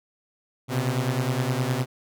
sawtooth beating tone pair, 122.7 / 132.4 Hz, B2 / C3, -11 / +21 cents, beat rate 9.7 Hz, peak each -22 / -22 dBFS, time 0.68-1.86 s, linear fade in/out 50 ms, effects none

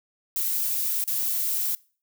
violet noise with dropouts, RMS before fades -26 dBFS, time 0.36-1.75 s, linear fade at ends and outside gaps 1 ms, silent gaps 1.04-1.077 s, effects noise-tail reverb RT60 0.4 s tail -23 dB re dry

